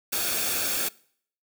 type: noise with comb filter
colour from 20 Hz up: white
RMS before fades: -27 dBFS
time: 0.12-0.89 s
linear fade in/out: 10 ms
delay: 1 ms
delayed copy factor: -0.55
effects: noise-tail reverb RT60 0.6 s tail -23 dB re dry